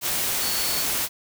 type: tone in noise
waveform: sine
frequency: 4435 Hz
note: C#8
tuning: in tune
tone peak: -30 dBFS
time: 0.39-0.86 s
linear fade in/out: 50 ms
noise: white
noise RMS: -25 dBFS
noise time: 0.01-1.09 s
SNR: -8 dB
effects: none